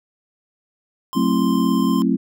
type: tone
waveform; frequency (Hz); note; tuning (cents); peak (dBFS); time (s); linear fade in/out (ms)
square; 1046.5; C6; 0; -27; 1.13-2.02; 0
type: chord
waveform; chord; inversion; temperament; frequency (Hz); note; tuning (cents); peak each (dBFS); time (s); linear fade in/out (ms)
sine; F# half-diminished seventh; none; just; 185 / 222 / 266.4 / 333; F#3 / A3 / C4 / E4; 0 / +16 / +31 / +18; -21 / -20 / -19 / -24; 1.15-2.17; 20
effects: none